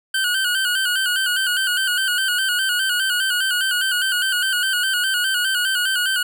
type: tone with vibrato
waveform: 25% pulse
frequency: 1500 Hz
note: F#6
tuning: 23 cents sharp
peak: -14 dBFS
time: 0.14-6.23 s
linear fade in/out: 5 ms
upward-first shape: square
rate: 4.9 Hz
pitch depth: 58 cents each way
effects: none